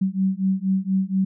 sine beating tone pair, 188.8 / 193 Hz, F#3 / G3, +35 / -27 cents, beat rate 4.2 Hz, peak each -22 dBFS, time 0.01-1.25 s, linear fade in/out 10 ms, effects none

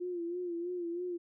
sine tone with vibrato, 349.2 Hz, F4, in tune, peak -34 dBFS, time 0-1.18 s, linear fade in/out 20 ms, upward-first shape sine, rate 3.1 Hz, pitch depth 60 cents each way, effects none

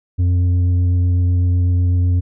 sine tone with tanh clipping, 89.2 Hz, F2, 37 cents sharp, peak -13 dBFS, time 0.18-2.21 s, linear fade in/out 20 ms, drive 5 dB, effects none

